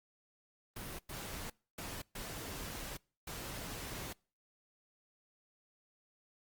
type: noise bursts at uneven times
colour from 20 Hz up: pink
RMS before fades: -44 dBFS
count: 5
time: 0.76-0.99 / 1.09-1.5 / 1.78-2.02 / 2.15-2.97 / 3.27-4.13 s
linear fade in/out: 5 ms
effects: noise-tail reverb RT60 0.4 s tail -26 dB re dry + Opus 32 kbps